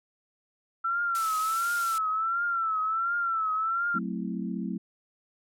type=tone with vibrato; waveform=sine; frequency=1338 Hz; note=E6; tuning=25 cents sharp; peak=-25 dBFS; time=0.84-3.99 s; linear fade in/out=10 ms; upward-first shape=triangle; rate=1.4 Hz; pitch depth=100 cents each way
type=noise; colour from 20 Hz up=blue; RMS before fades=-34 dBFS; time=1.15-1.98 s; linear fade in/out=0 ms
type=chord; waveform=sine; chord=F# half-diminished seventh; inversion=none; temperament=equal; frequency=185 / 220 / 261.6 / 329.6 Hz; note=F#3 / A3 / C4 / E4; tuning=0 / 0 / 0 / 0 cents; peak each=-33 / -34 / -37 / -39 dBFS; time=3.94-4.78 s; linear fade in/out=10 ms
effects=low-pass 11000 Hz 12 dB/octave